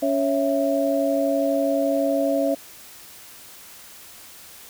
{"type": "tone cluster", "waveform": "sine", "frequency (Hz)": [280.6, 551, 663], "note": ["C#4", "C#5", "E5"], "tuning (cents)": [21, -11, 10], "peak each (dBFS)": -23, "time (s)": [0.02, 2.55], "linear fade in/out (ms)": 10, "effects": ["white hiss -44 dBFS RMS until 4.69 s"]}